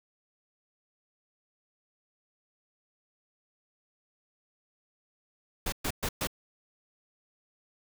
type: noise bursts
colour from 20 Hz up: pink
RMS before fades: -31 dBFS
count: 4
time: 5.66-6.272 s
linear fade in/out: 5 ms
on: 63 ms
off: 120 ms
effects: none